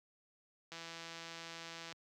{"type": "click train", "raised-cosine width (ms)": 0.2, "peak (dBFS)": -30, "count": 201, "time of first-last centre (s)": [0.72, 1.925], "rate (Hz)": 166, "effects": ["high-pass 100 Hz 12 dB/octave"]}